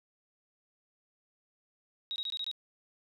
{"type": "tone bursts", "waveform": "sine", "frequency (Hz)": 3800, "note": "A#7", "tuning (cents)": 33, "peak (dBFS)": -33, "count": 6, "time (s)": [2.11, 2.514], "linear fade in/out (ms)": 0, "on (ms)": 49, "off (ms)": 22, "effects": []}